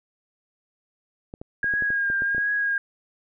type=clicks; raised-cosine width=2 ms; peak=-23 dBFS; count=10; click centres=1.339 / 1.415 / 1.643 / 1.738 / 1.823 / 1.904 / 2.101 / 2.221 / 2.348 / 2.381 s
type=tone with vibrato; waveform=sine; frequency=1628 Hz; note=G#6; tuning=35 cents flat; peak=-21 dBFS; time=1.63-2.78 s; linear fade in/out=2 ms; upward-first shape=triangle; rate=1.4 Hz; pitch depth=39 cents each way
effects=none